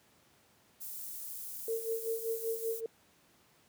white high-pass noise, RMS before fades -43 dBFS, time 0.8-2.81 s, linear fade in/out 20 ms, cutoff 10000 Hz, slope 12 dB/octave
sine tone with tremolo, 452.8 Hz, A4, 50 cents sharp, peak -30 dBFS, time 1.68-2.86 s, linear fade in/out 2 ms, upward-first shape sine, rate 5.2 Hz, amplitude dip 80%
effects pink hiss -66 dBFS RMS until 3.68 s + high-pass 100 Hz 12 dB/octave

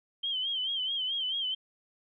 sine tone with vibrato, 3136 Hz, G7, in tune, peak -29 dBFS, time 0.23-1.55 s, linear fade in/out 10 ms, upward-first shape sine, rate 4.6 Hz, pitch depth 83 cents each way, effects none

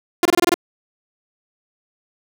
sawtooth tone bursts, 349.3 Hz, F4, in tune, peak -8 dBFS, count 7, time 0.23-0.542 s, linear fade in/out 2 ms, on 24 ms, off 24 ms, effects none

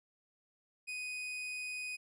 40% pulse tone, 2493 Hz, D#7, 3 cents sharp, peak -38 dBFS, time 0.87-1.97 s, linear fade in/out 20 ms, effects low-pass 12000 Hz 12 dB/octave

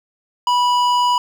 triangle tone with hard clipping, 981 Hz, B5, 12 cents flat, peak -15 dBFS, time 0.47-1.18 s, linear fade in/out 2 ms, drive 15 dB, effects none

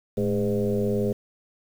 sine tone with frequency modulation, 310.8 Hz, D#4, 2 cents flat, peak -21 dBFS, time 0.17-1.13 s, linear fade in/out 10 ms, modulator 97.8 Hz, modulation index 2.2, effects 8-bit

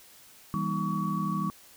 sine tone cluster, 164.2 / 197.2 / 238 / 311.7 / 1130 Hz, E3 / G3 / A#3 / D#4 / C#6, -6 / +11 / +36 / +3 / +33 cents, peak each -32 / -31 / -38 / -39 / -32 dBFS, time 0.54-1.5 s, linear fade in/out 0 ms, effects white hiss -54 dBFS RMS until 1.76 s

